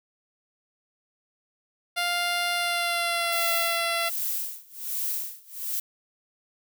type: tone with pitch glide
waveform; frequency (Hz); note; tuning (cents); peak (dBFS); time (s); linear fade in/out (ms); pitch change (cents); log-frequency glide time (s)
10% pulse; 700 to 677.3; F5 to E5; +4 to +47; -16; 1.96-4.1; 20; -57; 2.54-3.51
type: noise with tremolo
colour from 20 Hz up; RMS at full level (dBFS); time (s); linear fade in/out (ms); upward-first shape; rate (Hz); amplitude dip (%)
violet; -28; 3.32-5.8; 5; sine; 1.3; 95
effects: none